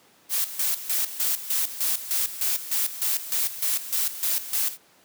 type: noise with tremolo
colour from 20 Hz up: blue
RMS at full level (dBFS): -24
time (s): 0.29-4.78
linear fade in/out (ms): 50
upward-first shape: square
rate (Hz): 3.3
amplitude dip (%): 75
effects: pink hiss -57 dBFS RMS until 5.04 s + high-pass 200 Hz 12 dB/octave